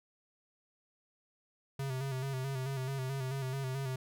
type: tone with vibrato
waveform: square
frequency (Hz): 133.3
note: C3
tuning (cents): +33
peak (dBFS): -35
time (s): 1.79-3.96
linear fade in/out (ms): 5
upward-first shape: square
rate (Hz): 4.6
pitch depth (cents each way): 45
effects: none